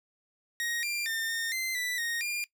sawtooth tone with pitch steps, 1877 / 2381 / 1808 / 1829 / 2072 / 1977 / 1862 / 2404 Hz, A#6 / D7 / A6 / A#6 / C7 / B6 / A#6 / D7, +11 / +23 / +47 / -33 / -17 / +1 / -2 / +40 cents, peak -27 dBFS, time 0.6-2.44 s, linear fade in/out 0 ms, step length 230 ms, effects noise-tail reverb RT60 0.1 s tail -19 dB re dry

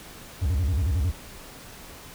triangle tone with vibrato, 78.5 Hz, D#2, 16 cents sharp, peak -19 dBFS, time 0.41-1.12 s, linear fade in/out 20 ms, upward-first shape square, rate 11 Hz, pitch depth 270 cents each way, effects pink hiss -44 dBFS RMS until 2.14 s

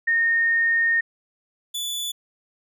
sine / sawtooth tone pair in turn, 1840 / 3466 Hz, A#6 / A7, -23 / -27 cents, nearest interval major seventh, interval 1096 cents, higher second, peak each -17 / -23 dBFS, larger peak first, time 0.07-1.01 / 1.74-2.12 s, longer first, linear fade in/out 10 ms, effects none

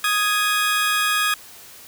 25% pulse tone pair together, 1244.5 / 1661.2 Hz, D#6 / G#6, 0 / 0 cents, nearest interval perfect fourth, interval 500 cents, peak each -17 dBFS, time 0.04-1.34 s, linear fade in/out 2 ms, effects white hiss -43 dBFS RMS until 1.87 s

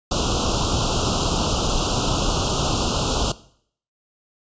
pink band-stop noise, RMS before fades -21 dBFS, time 0.11-3.32 s, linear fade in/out 5 ms, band 1400 to 2700 Hz, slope 96 dB/octave, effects noise-tail reverb RT60 0.6 s tail -18 dB re dry + resampled to 16000 Hz

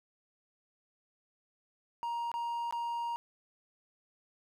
triangle tone with dropouts, 940 Hz, A#5, 14 cents sharp, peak -31 dBFS, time 2.03-3.16 s, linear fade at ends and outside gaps 0 ms, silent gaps 2.316-2.34 / 2.709-2.725 s, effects none

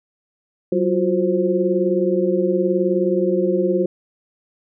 sine tone cluster, 188.2 / 347.3 / 366.4 / 526 Hz, F#3 / F4 / F#4 / C5, +30 / -10 / -17 / +9 cents, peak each -22 / -21 / -20 / -22 dBFS, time 0.72-3.86 s, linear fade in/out 5 ms, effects none

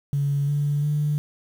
sine tone with pitch steps, 141.7 / 145.01 / 148.4 Hz, C#3 / D3 / D3, +38 / -22 / +18 cents, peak -19 dBFS, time 0.13-1.18 s, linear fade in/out 0 ms, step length 350 ms, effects tanh soft clip ceiling -15 dBFS + 8-bit

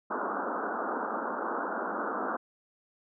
white band-pass noise, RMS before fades -33 dBFS, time 0.1-2.37 s, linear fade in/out 10 ms, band 200 to 1500 Hz, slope 96 dB/octave, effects none

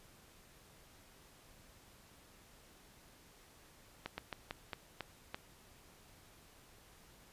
slowing click train, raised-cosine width 0.3 ms, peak -24 dBFS, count 7, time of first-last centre 4.06-5.345 s, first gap 120 ms, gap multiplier 1.23, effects pink hiss -62 dBFS RMS until 7.32 s + resampled to 32000 Hz

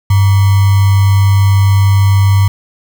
sine tone with sample-and-hold, 98.4 Hz, G2, 7 cents sharp, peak -5 dBFS, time 0.1-2.48 s, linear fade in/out 5 ms, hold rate 1050 Hz, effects none

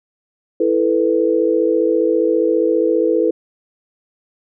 sine chord, E suspended fourth, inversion none, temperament just, 329.6 / 439.5 / 494.4 Hz, E4 / A4 / B4, 0 / -2 / +2 cents, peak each -17 dBFS, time 0.6-3.31 s, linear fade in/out 5 ms, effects none

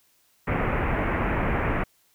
pink low-pass noise, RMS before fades -25 dBFS, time 0.47-1.84 s, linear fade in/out 10 ms, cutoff 2400 Hz, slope 48 dB/octave, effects white hiss -64 dBFS RMS until 2.14 s

